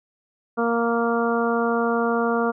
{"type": "harmonic tone", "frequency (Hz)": 233.1, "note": "A#3", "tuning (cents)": 0, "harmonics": [1, 2, 3, 4, 5, 6], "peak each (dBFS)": [-24, -23, -27, -31, -28, -29], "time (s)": [0.57, 2.52], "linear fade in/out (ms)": 20, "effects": []}